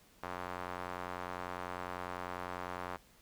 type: tone with band-pass filter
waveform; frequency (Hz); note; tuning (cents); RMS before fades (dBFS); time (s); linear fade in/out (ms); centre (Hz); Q
sawtooth; 90; F#2; -47; -42; 0.23-2.97; 5; 1100; 1.4
effects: pink hiss -64 dBFS RMS until 3.21 s